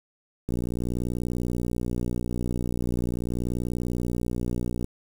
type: click train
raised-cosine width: 3 ms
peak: -16 dBFS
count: 264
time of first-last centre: 0.49-4.844 s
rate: 60.4 Hz
effects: 7-bit